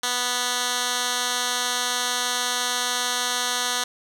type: tone with band-pass filter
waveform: 10% pulse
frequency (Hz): 246.5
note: B3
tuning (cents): -3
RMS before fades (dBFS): -25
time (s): 0.03-3.84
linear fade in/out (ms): 5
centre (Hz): 5200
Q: 0.73
effects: none